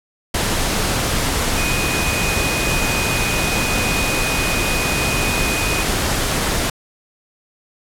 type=tone in noise; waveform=sine; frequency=2489 Hz; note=D#7; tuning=in tune; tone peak=-23 dBFS; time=1.57-5.83 s; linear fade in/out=5 ms; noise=pink; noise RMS=-19 dBFS; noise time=0.34-6.7 s; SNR=-7 dB; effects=low-pass 12000 Hz 12 dB/octave